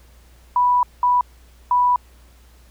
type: tone bursts at uneven times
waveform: sine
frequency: 985 Hz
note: B5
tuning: 5 cents flat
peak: -13 dBFS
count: 3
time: 0.56-0.83 / 1.03-1.21 / 1.71-1.96 s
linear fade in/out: 2 ms
effects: added 60 Hz sine -47 dBFS peak until 2.7 s + pink hiss -55 dBFS RMS until 2.7 s